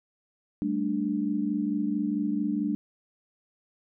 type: chord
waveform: sine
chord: G suspended second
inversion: none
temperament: just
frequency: 196 / 220.5 / 294 Hz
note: G3 / A3 / D4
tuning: 0 / +4 / +2 cents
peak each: -31 / -30 / -28 dBFS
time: 0.62-2.75 s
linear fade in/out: 0 ms
effects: none